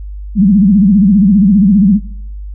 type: tone with vibrato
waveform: sine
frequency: 198 Hz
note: G3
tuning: 18 cents sharp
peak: -4 dBFS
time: 0.35-2 s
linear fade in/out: 50 ms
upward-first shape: sine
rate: 15 Hz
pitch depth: 170 cents each way
effects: noise-tail reverb RT60 0.9 s tail -24 dB re dry + added 50 Hz sine -22 dBFS peak until 2.54 s